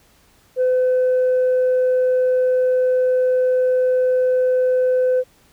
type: tone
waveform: sine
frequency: 508 Hz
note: B4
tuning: 49 cents sharp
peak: -12 dBFS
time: 0.56-5.24 s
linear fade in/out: 50 ms
effects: tanh soft clip ceiling -12 dBFS + pink hiss -55 dBFS RMS until 5.52 s